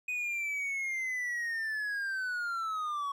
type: linear sweep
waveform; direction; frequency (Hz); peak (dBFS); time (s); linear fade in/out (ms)
triangle; down; 2500 to 1108.7; -30; 0.08-3.12; 5
effects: none